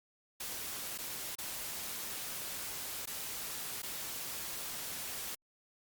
white noise with dropouts, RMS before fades -41 dBFS, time 0.4-5.35 s, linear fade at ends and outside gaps 5 ms, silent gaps 0.978-0.985 / 1.353-1.384 / 3.057-3.072 / 3.821-3.83 s, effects Opus 48 kbps

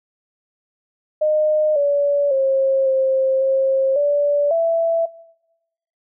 sine tone with pitch steps, 613 / 572 / 537 / 530 / 535 / 579 / 664 Hz, D#5 / D5 / C5 / C5 / C5 / D5 / E5, -26 / -46 / +45 / +22 / +38 / -25 / +12 cents, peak -14 dBFS, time 1.21-5.06 s, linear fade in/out 10 ms, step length 550 ms, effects noise-tail reverb RT60 1.0 s tail -23 dB re dry

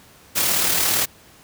white noise with amplitude modulation, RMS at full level -18 dBFS, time 0.35-1.06 s, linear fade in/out 20 ms, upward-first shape sine, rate 37.7 Hz, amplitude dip 35%, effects pink hiss -49 dBFS RMS until 1.43 s + high-pass 60 Hz 12 dB/octave

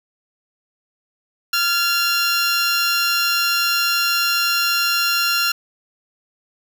15% pulse tone pair together, 1385.8 / 1694 Hz, F6 / G#6, -14 / +34 cents, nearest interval minor third, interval 348 cents, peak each -10 / -22 dBFS, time 1.53-5.52 s, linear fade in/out 5 ms, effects none

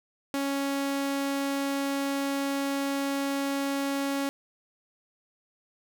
sawtooth tone, 277.4 Hz, C#4, 1 cent sharp, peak -23 dBFS, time 0.34-4.29 s, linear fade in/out 0 ms, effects none

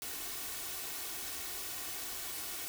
white noise with comb filter, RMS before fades -41 dBFS, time 0.02-2.68 s, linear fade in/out 0 ms, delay 2.7 ms, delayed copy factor +0.6, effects none

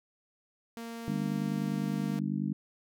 sawtooth tone, 230.8 Hz, A#3, 17 cents flat, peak -35 dBFS, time 0.77-2.19 s, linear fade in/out 0 ms
harmonic tone, 50 Hz, G1, 35 cents sharp, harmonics 3 / 4 / 5 / 6, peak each -35 / -32 / -37 / -39 dBFS, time 1.08-2.53 s, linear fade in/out 0 ms
effects none

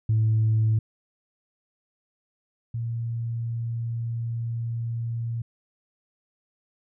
sine tone pair in turn, 110 / 116.24 Hz, A2 / A#2, 0 / -4 cents, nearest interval minor second, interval 96 cents, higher second, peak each -17 / -26 dBFS, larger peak first, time 0.09-0.79 / 2.74-5.42 s, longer second, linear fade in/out 5 ms, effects tanh soft clip ceiling -15 dBFS

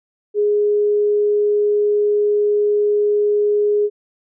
sine tone, 415.3 Hz, G#4, in tune, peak -13 dBFS, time 0.34-3.9 s, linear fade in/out 50 ms, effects none

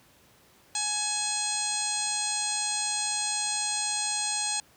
harmonic tone with a mistuned harmonic, 836 Hz, G#5, 11 cents sharp, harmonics 1 / 2 / 3 / 4 / 5 / 6 / 7 / 8 / 9 / 10, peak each -36 / -42 / -38 / -38 / -34 / -41 / -44 / -33 / -41 / -32 dBFS, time 0.75-4.6 s, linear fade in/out 2 ms, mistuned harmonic 3, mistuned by +34 cents, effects pink hiss -59 dBFS RMS until 4.76 s + high-pass 80 Hz 12 dB/octave

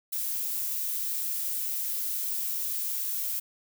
violet noise, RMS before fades -31 dBFS, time 0.12-3.4 s, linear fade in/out 10 ms, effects none

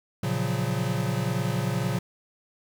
square chord, Gb major seventh, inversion first, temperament equal, 116.54 / 138.59 / 174.61 / 185 Hz, Bb2 / Db3 / F3 / Gb3, 0 / 0 / 0 / 0 cents, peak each -30 / -30 / -33 / -33 dBFS, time 0.23-1.99 s, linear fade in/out 5 ms, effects 9-bit

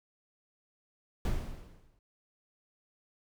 brown noise with exponential decay, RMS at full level -28 dBFS, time 1.25-1.99 s, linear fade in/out 1 ms, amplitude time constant 160 ms, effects none

